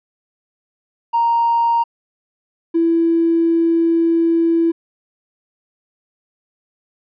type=tone pair in turn; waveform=triangle; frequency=932 / 332.6 Hz; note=A#5 / E4; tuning=-1 / +16 cents; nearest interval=octave + tritone; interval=1783 cents; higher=first; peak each=-9 / -8 dBFS; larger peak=second; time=1.13-1.84 / 2.74-4.72 s; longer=second; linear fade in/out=20 ms; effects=tanh soft clip ceiling -10 dBFS + resampled to 11025 Hz